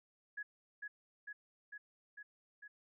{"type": "tone with echo", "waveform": "sine", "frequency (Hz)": 1678, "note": "G#6", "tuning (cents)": 17, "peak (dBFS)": -40, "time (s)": [0.37, 0.43], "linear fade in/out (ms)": 10, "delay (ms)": 450, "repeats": 5, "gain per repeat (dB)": -2, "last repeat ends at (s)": 2.68, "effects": []}